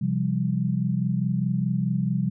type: chord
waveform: sine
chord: C suspended fourth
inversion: none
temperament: equal with one note detuned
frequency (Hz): 130.81 / 171.32 / 196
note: C3 / F3 / G3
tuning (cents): 0 / -33 / 0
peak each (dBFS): -26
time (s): 0.01-2.3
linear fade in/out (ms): 10
effects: none